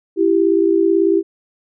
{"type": "tone pair together", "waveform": "sine", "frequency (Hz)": [333.8, 392], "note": ["E4", "G4"], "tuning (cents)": [22, 0], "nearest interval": "minor third", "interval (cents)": 278, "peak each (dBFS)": -14, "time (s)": [0.16, 1.23], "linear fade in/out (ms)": 50, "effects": []}